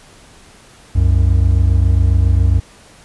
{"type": "tone pair together", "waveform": "triangle", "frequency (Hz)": [65.41, 92.72], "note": ["C2", "F#2"], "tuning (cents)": [0, 4], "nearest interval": "tritone", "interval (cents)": 604, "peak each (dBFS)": -10, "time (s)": [0.95, 2.6], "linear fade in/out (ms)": 10, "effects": ["pink hiss -44 dBFS RMS until 3.04 s", "resampled to 24000 Hz"]}